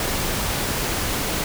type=noise; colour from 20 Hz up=pink; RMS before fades=-24 dBFS; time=0-1.44 s; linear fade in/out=2 ms; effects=none